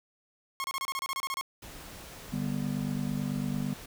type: tone bursts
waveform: sawtooth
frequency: 1084 Hz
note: C#6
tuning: 39 cents flat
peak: -27 dBFS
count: 12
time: 0.6-1.411 s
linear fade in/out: 0 ms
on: 41 ms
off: 29 ms
type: noise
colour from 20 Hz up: pink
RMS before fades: -46 dBFS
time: 1.62-3.86 s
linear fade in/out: 5 ms
type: chord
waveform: triangle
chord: G major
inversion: second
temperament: just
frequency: 147 / 196 / 245 Hz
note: D3 / G3 / B3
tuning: +2 / 0 / -14 cents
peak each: -32 dBFS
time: 2.32-3.74 s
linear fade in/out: 10 ms
effects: none